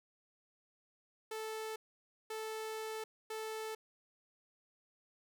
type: tone bursts at uneven times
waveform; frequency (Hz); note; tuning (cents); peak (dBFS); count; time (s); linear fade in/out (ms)
sawtooth; 438.5; A4; -6; -36; 3; 1.31-1.76 / 2.3-3.04 / 3.3-3.75; 5
effects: none